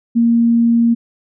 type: tone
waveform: sine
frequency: 233.1 Hz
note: A#3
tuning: in tune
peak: -9 dBFS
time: 0.15-0.95 s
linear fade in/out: 20 ms
effects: none